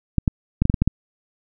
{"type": "clicks", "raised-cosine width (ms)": 5, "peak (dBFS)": -4, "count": 8, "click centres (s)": [0.183, 0.278, 0.62, 0.654, 0.699, 0.742, 0.82, 0.876], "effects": []}